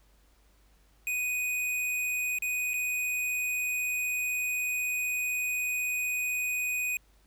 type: tone with dropouts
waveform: square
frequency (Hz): 2489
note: D#7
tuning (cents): 0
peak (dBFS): -29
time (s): 1.07-6.97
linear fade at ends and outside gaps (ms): 1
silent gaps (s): 2.386-2.422 / 2.735-2.74
effects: added 50 Hz sine -61 dBFS peak until 7.26 s + pink hiss -67 dBFS RMS until 7.26 s